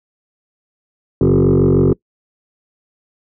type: tone with frequency modulation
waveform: sine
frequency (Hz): 258.8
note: C4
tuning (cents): -19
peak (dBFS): -7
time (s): 1.21-1.93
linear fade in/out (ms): 2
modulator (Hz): 46.4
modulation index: 3.7
effects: noise-tail reverb RT60 0.1 s tail -23 dB re dry + tanh soft clip ceiling -7 dBFS